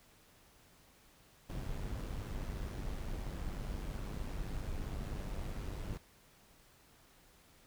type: noise with amplitude modulation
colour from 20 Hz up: brown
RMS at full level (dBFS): -38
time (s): 1.49-5.98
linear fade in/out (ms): 10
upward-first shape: sine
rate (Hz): 99.2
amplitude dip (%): 50
effects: pink hiss -64 dBFS RMS until 7.66 s